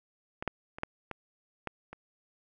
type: clicks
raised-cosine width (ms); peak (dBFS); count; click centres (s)
0.5; -21 / -14 / -27 / -15 / -22 / -19 / -28; 7; 0.425 / 0.477 / 0.785 / 0.834 / 1.113 / 1.673 / 1.93
effects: none